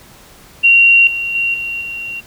sine tone with level steps, 2754 Hz, F7, 25 cents flat, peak -5 / -17 / -13 / -19 / -22 dBFS, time 0.63-2.21 s, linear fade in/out 20 ms, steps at 1.07 / 1.35 / 1.54 / 1.81 s, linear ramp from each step 2 ms, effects pink hiss -42 dBFS RMS until 2.26 s

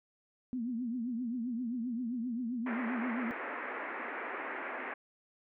sine tone with vibrato, 240 Hz, B3, 49 cents flat, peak -33 dBFS, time 0.53-3.31 s, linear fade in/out 0 ms, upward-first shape triangle, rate 7.6 Hz, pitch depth 150 cents each way
white band-pass noise, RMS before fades -40 dBFS, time 2.66-4.94 s, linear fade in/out 5 ms, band 240 to 2200 Hz, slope 48 dB/octave
effects none

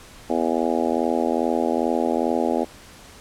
harmonic tone, 82.41 Hz, E2, in tune, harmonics 3 / 4 / 5 / 6 / 7 / 8 / 9 / 10, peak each -25 / -26 / -27 / -28 / -28 / -29 / -30 / -30 dBFS, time 0.29-2.65 s, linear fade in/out 20 ms, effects pink hiss -45 dBFS RMS until 3.2 s + low-pass 11000 Hz 12 dB/octave

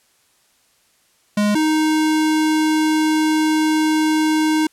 square tone pair in turn, 207.7 / 311.2 Hz, G#3 / D#4, 0 / 0 cents, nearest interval perfect fifth, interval 700 cents, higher second, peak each -15 dBFS, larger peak neither, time 1.37-1.55 / 1.55-4.67 s, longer second, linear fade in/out 5 ms, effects white hiss -59 dBFS RMS until 4.72 s + low-pass 11000 Hz 12 dB/octave

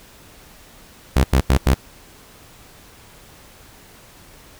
sawtooth tone bursts, 66 Hz, C2, 16 cents sharp, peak -8 dBFS, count 4, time 1.16-1.742 s, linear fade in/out 0 ms, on 78 ms, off 90 ms, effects pink hiss -46 dBFS RMS until 4.59 s

